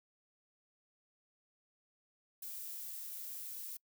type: noise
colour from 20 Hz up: violet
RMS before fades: -45 dBFS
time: 2.42-3.77 s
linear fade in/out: 5 ms
effects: noise-tail reverb RT60 0.1 s tail -25 dB re dry